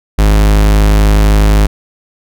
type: tone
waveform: 45% pulse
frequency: 51.8 Hz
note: G#1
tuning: 4 cents flat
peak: -5 dBFS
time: 0.18-1.67 s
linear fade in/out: 10 ms
effects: none